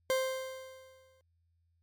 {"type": "tone with exponential decay", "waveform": "40% pulse", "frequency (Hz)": 523.3, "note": "C5", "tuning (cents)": 0, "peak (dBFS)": -25, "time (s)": [0.1, 1.21], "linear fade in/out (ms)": 0, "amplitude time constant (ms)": 240, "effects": ["added 84 Hz sine -70 dBFS peak until 1.82 s", "MP3 96 kbps"]}